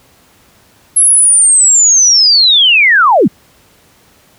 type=linear sweep; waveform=sine; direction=down; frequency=11110 to 138.59 Hz; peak=-4 dBFS; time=0.96-3.28 s; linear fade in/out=10 ms; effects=pink hiss -47 dBFS RMS until 4.38 s + high-pass 60 Hz 12 dB/octave